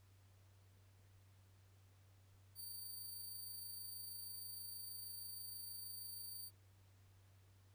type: tone with amplitude modulation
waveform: 5% pulse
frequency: 4602 Hz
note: D8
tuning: 36 cents flat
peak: -40 dBFS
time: 2.55-6.51 s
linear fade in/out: 50 ms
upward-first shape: sine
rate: 26.3 Hz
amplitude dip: 35%
effects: added 96 Hz sine -65 dBFS peak until 7.74 s + pink hiss -75 dBFS RMS until 7.74 s